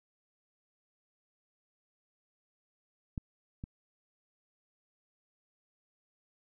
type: clicks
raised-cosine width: 5 ms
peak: -23 / -27 dBFS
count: 2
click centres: 3.178 / 3.639 s
effects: none